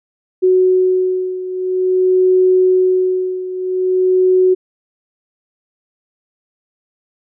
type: beating tone pair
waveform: sine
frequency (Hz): 370 / 370.49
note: F#4 / F#4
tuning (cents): 0 / +2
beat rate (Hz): 0.49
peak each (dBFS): -12 / -16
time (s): 0.42-4.55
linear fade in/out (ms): 20
effects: none